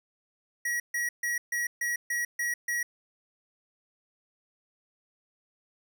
square tone bursts, 1912 Hz, A#6, 43 cents sharp, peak -28 dBFS, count 8, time 0.65-2.83 s, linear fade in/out 5 ms, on 150 ms, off 140 ms, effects none

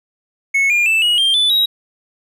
triangle tone with pitch steps, 2198 / 2411 / 2644 / 2900 / 3181 / 3489 / 3827 Hz, C#7 / D7 / E7 / F#7 / G7 / A7 / A#7, -15 / +45 / +5 / -35 / +25 / -15 / +45 cents, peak -10 dBFS, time 0.54-1.66 s, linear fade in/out 10 ms, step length 160 ms, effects none

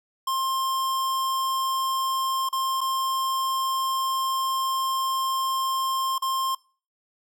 square tone with dropouts, 1059 Hz, C6, 21 cents sharp, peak -24 dBFS, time 0.27-6.55 s, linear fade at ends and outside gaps 5 ms, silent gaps 2.49-2.527 / 2.808-2.812 / 6.182-6.221 s, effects noise-tail reverb RT60 0.4 s tail -24 dB re dry

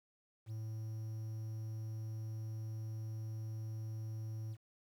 triangle tone with quantisation, 110 Hz, A2, in tune, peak -38 dBFS, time 0.46-4.57 s, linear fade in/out 50 ms, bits 11, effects none

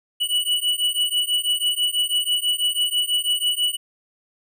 square beating tone pair, 2944 / 2950.1 Hz, F#7 / F#7, -9 / -6 cents, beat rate 6.1 Hz, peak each -23 dBFS, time 0.2-3.77 s, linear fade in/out 20 ms, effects none

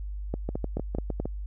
two click trains, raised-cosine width 2 ms, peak -17 / -16 dBFS, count 6 / 5, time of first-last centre 0.49-1.256 / 0.34-1.2 s, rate 6.53 / 4.65 Hz, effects added 50 Hz sine -32 dBFS peak until 1.46 s

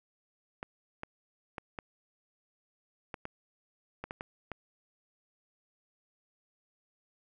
clicks, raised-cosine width 0.5 ms, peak -23 dBFS, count 10, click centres 0.629 / 1.034 / 1.582 / 1.788 / 3.142 / 3.254 / 4.04 / 4.109 / 4.209 / 4.517 s, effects none

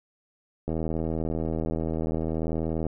click train, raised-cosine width 2 ms, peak -16 dBFS, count 177, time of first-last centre 0.68-2.866 s, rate 80.5 Hz, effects none

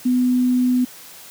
sine tone, 250.2 Hz, B3, 23 cents sharp, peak -14 dBFS, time 0.05-0.85 s, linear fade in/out 10 ms, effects white hiss -41 dBFS RMS until 1.3 s + high-pass 100 Hz 12 dB/octave

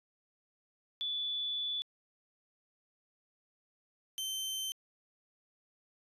sine / sawtooth tone pair in turn, 3461 / 3098 Hz, A7 / G7, -29 / -21 cents, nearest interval major second, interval 192 cents, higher first, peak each -33 / -32 dBFS, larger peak second, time 1.01-1.82 / 4.18-4.72 s, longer first, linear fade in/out 0 ms, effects resampled to 32000 Hz

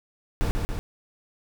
brown noise with echo, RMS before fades -23 dBFS, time 0.41-0.51 s, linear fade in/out 0 ms, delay 140 ms, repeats 2, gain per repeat -3 dB, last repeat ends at 0.79 s, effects none

